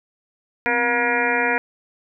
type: harmonic tone with a mistuned harmonic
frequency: 238.8 Hz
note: A#3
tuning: 42 cents sharp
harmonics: 1 / 2 / 3 / 4 / 6 / 7 / 8 / 9 / 10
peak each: -29 / -25 / -27 / -26 / -26 / -25 / -25 / -29 / -26 dBFS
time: 0.66-1.58 s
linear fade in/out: 0 ms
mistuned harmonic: 1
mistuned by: +140 cents
effects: none